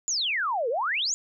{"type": "exponential two-way sweep", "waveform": "sine", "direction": "down then up", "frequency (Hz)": [7220, 440, 7220], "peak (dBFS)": -24, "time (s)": [0.08, 1.14], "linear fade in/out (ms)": 0, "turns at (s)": 0.69, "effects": []}